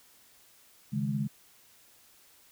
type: chord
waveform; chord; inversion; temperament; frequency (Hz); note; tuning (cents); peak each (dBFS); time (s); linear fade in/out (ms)
sine; C# suspended second; none; equal; 138.59 / 155.56 / 207.7; C#3 / D#3 / G#3; 0 / 0 / 0; -32 / -35 / -31; 0.92-1.28; 20
effects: white hiss -60 dBFS RMS until 2.51 s